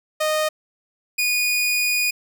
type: tone pair in turn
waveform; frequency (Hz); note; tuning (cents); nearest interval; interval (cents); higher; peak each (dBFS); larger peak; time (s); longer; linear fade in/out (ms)
sawtooth; 618 / 2460; D#5 / D#7; -12 / -20; 2 octaves; 2392; second; -15; neither; 0.2-0.49 / 1.18-2.11; second; 10
effects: none